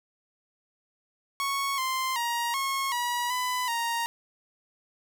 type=tone with pitch steps; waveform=sawtooth; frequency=1106 / 1044 / 943 / 1088 / 966 / 1000 / 933 Hz; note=C#6 / C6 / A#5 / C#6 / B5 / B5 / A#5; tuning=-4 / -4 / +20 / -33 / -39 / +21 / +1 cents; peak=-23 dBFS; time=1.4-4.06 s; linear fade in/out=0 ms; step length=380 ms; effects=none